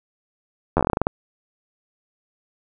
slowing click train, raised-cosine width 1 ms, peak -4 dBFS, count 12, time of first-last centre 0.77-1.069 s, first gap 11 ms, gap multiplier 1.17, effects none

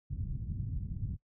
white low-pass noise, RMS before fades -37 dBFS, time 0.1-1.17 s, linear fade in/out 20 ms, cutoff 140 Hz, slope 24 dB/octave, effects noise-tail reverb RT60 0.1 s tail -19 dB re dry

